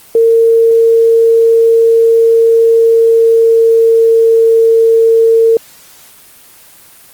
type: tone with pitch glide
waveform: sine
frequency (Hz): 456.8 to 453.9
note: A#4 to A#4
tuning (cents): -35 to -46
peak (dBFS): -4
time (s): 0.15-5.57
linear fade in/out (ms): 2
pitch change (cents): -11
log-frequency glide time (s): 2.71-4.55
effects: white hiss -39 dBFS RMS until 7.13 s + Opus 24 kbps